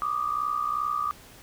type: tone pair together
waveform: sine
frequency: 1168.4 / 1231 Hz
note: D6 / D#6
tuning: -9 / -19 cents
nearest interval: minor second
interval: 90 cents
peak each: -28 dBFS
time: 0.02-1.11 s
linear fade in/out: 0 ms
effects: pink hiss -50 dBFS RMS until 1.42 s